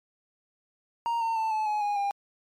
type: tone with pitch steps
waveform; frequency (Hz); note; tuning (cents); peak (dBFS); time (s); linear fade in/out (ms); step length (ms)
triangle; 932.3 / 909.4 / 887.1 / 865.4 / 844.1 / 823.4 / 803.2; A#5 / A#5 / A5 / A5 / G#5 / G#5 / G5; 0 / -43 / +14 / -29 / +28 / -15 / +42; -23; 1.06-2.11; 0; 150
effects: MP3 64 kbps